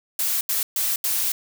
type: noise bursts at uneven times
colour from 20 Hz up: blue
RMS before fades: -23 dBFS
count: 4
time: 0.19-0.41 / 0.49-0.63 / 0.76-0.96 / 1.04-1.32 s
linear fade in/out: 2 ms
effects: none